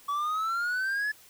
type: exponential sweep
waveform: triangle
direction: up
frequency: 1132 to 1728 Hz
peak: -25 dBFS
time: 0.08-1.12 s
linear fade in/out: 10 ms
effects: white hiss -55 dBFS RMS until 1.29 s